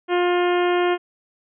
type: harmonic tone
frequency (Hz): 354.4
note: F4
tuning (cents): +25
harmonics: 1 / 2 / 3 / 4 / 5 / 6 / 7 / 8 / 9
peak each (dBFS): -18 / -24 / -28 / -30 / -32 / -34 / -35 / -36 / -37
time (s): 0.08-0.98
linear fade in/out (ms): 50
effects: none